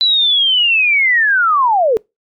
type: linear sweep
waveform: sine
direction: down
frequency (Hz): 4005 to 415.3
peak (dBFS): -9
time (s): 0.01-1.97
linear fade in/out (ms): 0
effects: noise-tail reverb RT60 0.2 s tail -24 dB re dry + MP3 96 kbps